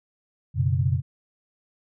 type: chord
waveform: sine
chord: F# suspended fourth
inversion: none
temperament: equal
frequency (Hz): 92.5 / 123.47 / 138.59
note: F#2 / B2 / C#3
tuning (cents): 0 / 0 / 0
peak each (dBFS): -24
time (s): 0.54-1.02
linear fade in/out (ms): 50
effects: none